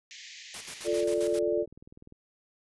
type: band-pass noise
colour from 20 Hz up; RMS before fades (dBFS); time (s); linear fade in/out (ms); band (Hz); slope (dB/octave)
pink; -47; 0.11-1.04; 0; 1800 to 7200; 96
type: noise with tremolo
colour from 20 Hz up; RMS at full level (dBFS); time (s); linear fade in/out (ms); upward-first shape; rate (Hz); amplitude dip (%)
white; -40; 0.54-1.39; 2; square; 7.5; 70
type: chord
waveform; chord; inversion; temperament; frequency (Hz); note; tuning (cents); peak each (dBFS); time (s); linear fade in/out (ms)
sine; D minor; first; equal; 349.2 / 440 / 587.3; F4 / A4 / D5; 0 / 0 / 0; -29; 0.84-1.66; 50
type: click train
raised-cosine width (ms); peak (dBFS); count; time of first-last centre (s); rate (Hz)
3; -37; 26; 0.88-2.124; 20.1
effects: resampled to 24000 Hz